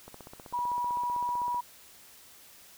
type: click train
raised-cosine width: 1 ms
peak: -31 dBFS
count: 24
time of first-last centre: 0.08-1.545 s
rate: 15.7 Hz
type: tone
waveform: sine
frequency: 971 Hz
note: B5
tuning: 30 cents flat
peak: -28 dBFS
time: 0.53-1.61 s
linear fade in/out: 10 ms
effects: white hiss -54 dBFS RMS until 2.77 s